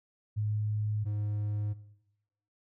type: tone pair in turn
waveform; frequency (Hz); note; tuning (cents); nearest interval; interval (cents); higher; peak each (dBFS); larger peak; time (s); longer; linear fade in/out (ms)
sine / triangle; 106.1 / 104.4; G#2 / G#2; +38 / +10; unison; 28; first; -28 / -29; first; 0.36-1.05 / 1.05-1.74; neither; 20
effects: noise-tail reverb RT60 0.9 s tail -17 dB re dry